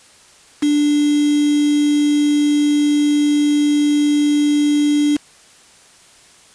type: tone with quantisation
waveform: sine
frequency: 293.7 Hz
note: D4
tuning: in tune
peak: -12 dBFS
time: 0.62-5.17 s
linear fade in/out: 10 ms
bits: 4
effects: white hiss -47 dBFS RMS until 6.54 s + resampled to 22050 Hz